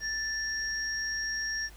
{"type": "tone pair together", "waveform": "sine", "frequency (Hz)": [1760, 5592], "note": ["A6", "F8"], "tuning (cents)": [0, 1], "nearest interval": "octave + minor sixth", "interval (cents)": 2001, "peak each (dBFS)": [-32, -34], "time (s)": [0, 1.7], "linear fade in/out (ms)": 50, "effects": ["added 50 Hz sine -49 dBFS peak until 1.76 s", "pink hiss -55 dBFS RMS until 1.76 s"]}